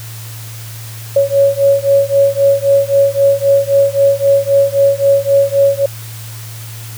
sine beating tone pair, 554 / 557.8 Hz, C#5 / C#5, -1 / +11 cents, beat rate 3.8 Hz, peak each -11 dBFS, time 1.16-5.86 s, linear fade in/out 5 ms, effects added 112 Hz sine -27 dBFS peak until 6.97 s + white hiss -33 dBFS RMS until 6.97 s

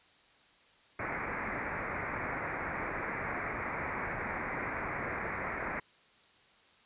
white low-pass noise, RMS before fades -37 dBFS, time 0.99-5.8 s, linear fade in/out 5 ms, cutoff 2300 Hz, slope 96 dB/octave, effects white hiss -63 dBFS RMS until 6.85 s + resampled to 8000 Hz

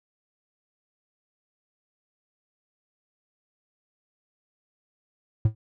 triangle tone with exponential decay, 109 Hz, A2, 16 cents flat, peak -11 dBFS, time 5.45-5.55 s, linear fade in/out 5 ms, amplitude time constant 20 ms, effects none

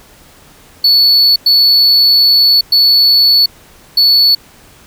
triangle tone bursts at uneven times, 4435 Hz, C#8, in tune, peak -4 dBFS, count 4, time 0.84-1.36 / 1.46-2.61 / 2.72-3.46 / 3.97-4.35 s, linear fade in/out 5 ms, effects pink hiss -42 dBFS RMS until 4.86 s

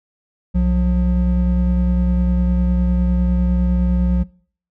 triangle tone pair together, 63 / 179.12 Hz, B1 / F3, +35 / +44 cents, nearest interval octave + tritone, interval 1809 cents, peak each -14 dBFS, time 0.54-4.24 s, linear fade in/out 20 ms, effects noise-tail reverb RT60 0.5 s tail -22 dB re dry

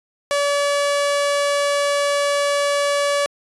sawtooth tone, 572 Hz, D5, 46 cents flat, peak -13 dBFS, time 0.31-3.26 s, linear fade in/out 0 ms, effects resampled to 24000 Hz

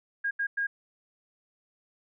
sine tone bursts at uneven times, 1628 Hz, G#6, 35 cents flat, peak -26 dBFS, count 3, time 0.24-0.31 / 0.39-0.47 / 0.57-0.67 s, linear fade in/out 10 ms, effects none

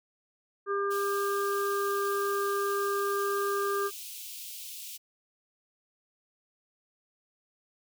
harmonic tone, 399.9 Hz, G4, 35 cents sharp, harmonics 1 / 3 / 4, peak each -29 / -31 / -38 dBFS, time 0.66-3.91 s, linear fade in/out 50 ms
white high-pass noise, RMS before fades -42 dBFS, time 0.9-4.98 s, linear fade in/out 20 ms, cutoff 2500 Hz, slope 48 dB/octave
effects none

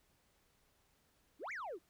sine exponential two-way sweep, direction up then down, 246.9 to 2398 to 299 Hz, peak -39 dBFS, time 1.39-1.79 s, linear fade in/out 50 ms, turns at 1.52 s, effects tanh soft clip ceiling -40 dBFS + pink hiss -74 dBFS RMS until 1.89 s

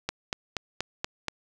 click train, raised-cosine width 0.2 ms, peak -11 dBFS, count 6, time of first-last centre 0.09-1.283 s, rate 4.19 Hz, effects none

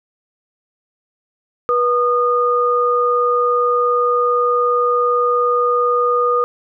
sine tone pair together, 486 / 1224.6 Hz, B4 / D#6, -28 / -28 cents, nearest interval octave + major third, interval 1600 cents, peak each -16 / -15 dBFS, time 1.69-6.44 s, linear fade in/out 0 ms, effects none

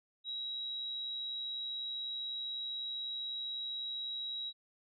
sine tone, 3856 Hz, B7, 42 cents flat, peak -37 dBFS, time 0.24-4.53 s, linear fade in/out 50 ms, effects none

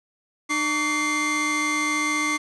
45% pulse tone cluster, 302.5 / 1141 / 2096 Hz, D#4 / C#6 / C7, -49 / +50 / +2 cents, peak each -28 / -27 / -24 dBFS, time 0.49-2.38 s, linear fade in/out 20 ms, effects resampled to 22050 Hz + 8-bit

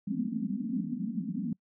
white band-pass noise, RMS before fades -33 dBFS, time 0.07-1.53 s, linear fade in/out 5 ms, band 170 to 270 Hz, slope 96 dB/octave, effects noise-tail reverb RT60 0.1 s tail -25 dB re dry

